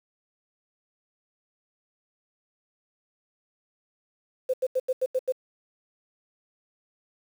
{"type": "tone bursts", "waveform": "sine", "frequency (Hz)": 515, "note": "C5", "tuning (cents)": -28, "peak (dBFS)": -21, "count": 7, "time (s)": [4.49, 5.323], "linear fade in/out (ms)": 10, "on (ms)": 47, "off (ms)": 84, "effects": ["8-bit"]}